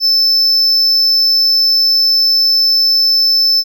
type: tone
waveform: triangle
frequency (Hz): 5274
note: E8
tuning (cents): 0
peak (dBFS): -7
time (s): 0-3.64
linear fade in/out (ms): 50
effects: none